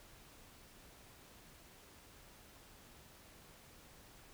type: silence
effects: pink hiss -60 dBFS RMS until 4.33 s